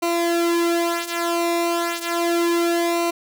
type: tone with flanger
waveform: sawtooth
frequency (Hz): 340.8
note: F4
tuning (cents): -42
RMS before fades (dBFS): -21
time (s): 0.02-3.11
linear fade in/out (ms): 10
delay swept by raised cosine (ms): 0.59 to 3.59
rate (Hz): 0.33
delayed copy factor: -0.75
effects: none